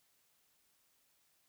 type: silence
effects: white hiss -74 dBFS RMS until 1.48 s